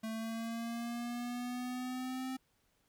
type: linear sweep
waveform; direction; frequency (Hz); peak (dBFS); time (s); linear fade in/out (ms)
square; up; 220.8 to 261.5; -38; 0.03-2.37; 10
effects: pink hiss -75 dBFS RMS until 2.88 s